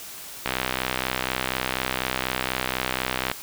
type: click train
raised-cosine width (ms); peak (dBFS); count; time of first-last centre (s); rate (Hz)
0.3; -7; 184; 0.46-3.315; 64.1
effects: white hiss -39 dBFS RMS until 3.42 s